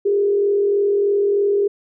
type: tone with frequency modulation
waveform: sine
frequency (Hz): 404.4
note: G#4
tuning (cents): -46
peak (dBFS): -14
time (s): 0.05-1.68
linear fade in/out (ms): 10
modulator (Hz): 43.2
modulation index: 0.45
effects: none